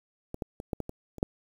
clicks, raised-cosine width 2 ms, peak -22 / -18 / -24 / -16 / -19 / -23 / -28 / -11 dBFS, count 8, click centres 0.344 / 0.422 / 0.601 / 0.732 / 0.803 / 0.894 / 1.183 / 1.229 s, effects 8-bit

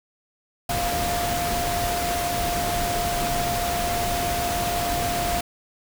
sine tone in noise, 698.5 Hz, F5, in tune, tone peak -25 dBFS, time 0.69-5.41 s, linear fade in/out 5 ms, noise pink, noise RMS -27 dBFS, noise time 0.69-5.41 s, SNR -1 dB, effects none

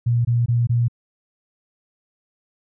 sine tone bursts, 119 Hz, A#2, 36 cents sharp, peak -15 dBFS, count 4, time 0.06-0.883 s, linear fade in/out 10 ms, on 190 ms, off 21 ms, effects none

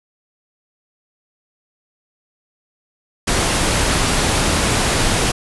pink low-pass noise, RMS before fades -17 dBFS, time 3.27-5.32 s, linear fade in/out 10 ms, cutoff 11000 Hz, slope 96 dB/octave, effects none

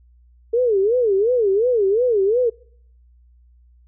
sine tone with vibrato, 440 Hz, A4, in tune, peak -14 dBFS, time 0.53-2.5 s, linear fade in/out 10 ms, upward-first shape sine, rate 2.8 Hz, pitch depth 240 cents each way, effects noise-tail reverb RT60 0.6 s tail -25 dB re dry + added 60 Hz sine -49 dBFS peak until 3.87 s

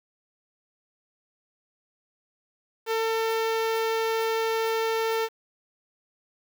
sawtooth tone with notch filter, 448.9 Hz, A4, 35 cents sharp, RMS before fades -26 dBFS, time 2.86-5.29 s, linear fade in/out 50 ms, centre 9200 Hz, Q 0.74, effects 8-bit

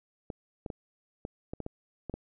clicks, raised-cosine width 2 ms, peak -23 dBFS, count 9, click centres 0.302 / 0.662 / 0.702 / 1.251 / 1.535 / 1.603 / 1.664 / 2.097 / 2.14 s, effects none

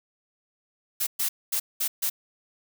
blue noise bursts at uneven times, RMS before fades -26 dBFS, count 5, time 1-1.07 / 1.19-1.29 / 1.52-1.6 / 1.8-1.88 / 2.02-2.1 s, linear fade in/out 10 ms, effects none

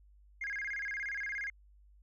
sine tone with vibrato, 1864.7 Hz, A#6, in tune, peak -34 dBFS, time 0.41-1.5 s, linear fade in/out 5 ms, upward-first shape square, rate 17 Hz, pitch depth 220 cents each way, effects tanh soft clip ceiling -32 dBFS + added 50 Hz sine -58 dBFS peak until 2.02 s

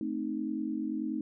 sine chord, A diminished, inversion none, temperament equal, 220 / 261.6 / 311.1 Hz, A3 / C4 / Eb4, 0 / 0 / 0 cents, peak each -36 / -36 / -34 dBFS, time 0.01-1.21 s, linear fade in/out 2 ms, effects none

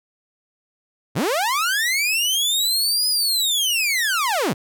sawtooth linear two-way sweep, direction up then down, 92.5 to 5040 to 92.5 Hz, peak -15 dBFS, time 1.15-4.54 s, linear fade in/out 20 ms, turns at 3.08 s, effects none

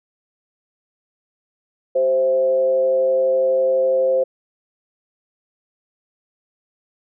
sine tone with frequency modulation, 523 Hz, C5, 1 cent flat, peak -14 dBFS, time 1.95-4.24 s, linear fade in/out 10 ms, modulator 140 Hz, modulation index 0.42, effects none

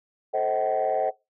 sine chord, A diminished seventh, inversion none, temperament just, 440 / 528 / 633.6 / 760.3 Hz, A4 / C5 / Eb5 / Gb5, 0 / +16 / +31 / +47 cents, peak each -29 / -27 / -26 / -25 dBFS, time 0.33-1.11 s, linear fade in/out 20 ms, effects noise-tail reverb RT60 0.2 s tail -18 dB re dry + tanh soft clip ceiling -16 dBFS

